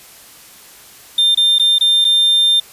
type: tone with dropouts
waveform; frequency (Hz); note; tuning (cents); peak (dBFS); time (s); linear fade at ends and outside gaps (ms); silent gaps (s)
triangle; 3600; A7; +39; -8; 1.18-2.6; 5; 1.348-1.373 / 1.585-1.596 / 1.785-1.809 / 2.045-2.049
effects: white hiss -41 dBFS RMS until 2.72 s + resampled to 32000 Hz